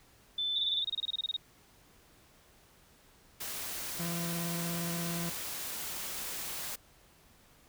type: tone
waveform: sine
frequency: 3523 Hz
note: A7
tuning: 1 cent sharp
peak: -30 dBFS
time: 0.38-0.83 s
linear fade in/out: 5 ms
type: tone bursts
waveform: sine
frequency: 3729 Hz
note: A#7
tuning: in tune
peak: -30 dBFS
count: 16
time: 0.56-1.365 s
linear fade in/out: 2 ms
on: 25 ms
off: 27 ms
type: noise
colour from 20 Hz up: white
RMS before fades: -39 dBFS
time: 3.4-6.76 s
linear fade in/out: 10 ms
type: tone with vibrato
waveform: 40% pulse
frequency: 170 Hz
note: F3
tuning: 46 cents flat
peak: -34 dBFS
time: 3.99-5.3 s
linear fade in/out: 10 ms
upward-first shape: triangle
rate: 17 Hz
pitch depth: 18 cents each way
effects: pink hiss -62 dBFS RMS until 7.68 s